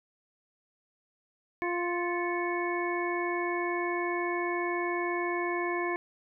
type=harmonic tone with a mistuned harmonic; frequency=349.2 Hz; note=F4; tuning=in tune; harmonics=1 / 2 / 3 / 5 / 6; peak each=-31 / -37 / -35 / -37 / -37 dBFS; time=1.62-5.96 s; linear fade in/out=0 ms; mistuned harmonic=6; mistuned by=+90 cents; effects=none